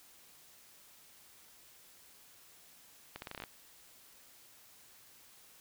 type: accelerating click train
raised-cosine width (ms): 0.3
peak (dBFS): -26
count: 9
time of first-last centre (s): 3.16-3.438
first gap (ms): 61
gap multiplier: 0.83
effects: white hiss -60 dBFS RMS until 5.6 s